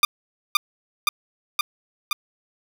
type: tone with echo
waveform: 15% pulse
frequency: 1200 Hz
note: D6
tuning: 37 cents sharp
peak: -6 dBFS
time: 0.03-0.05 s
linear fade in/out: 2 ms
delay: 520 ms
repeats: 4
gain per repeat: -2 dB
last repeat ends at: 2.13 s
effects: none